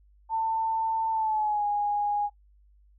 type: tone with pitch glide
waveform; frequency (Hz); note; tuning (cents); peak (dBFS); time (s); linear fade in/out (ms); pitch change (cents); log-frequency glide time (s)
sine; 894 to 824.6; A5 to G#5; +27 to -13; -24; 0.29-2.3; 50; -140; 1.11-1.65
effects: noise-tail reverb RT60 0.1 s tail -17 dB re dry + added 50 Hz sine -56 dBFS peak until 2.98 s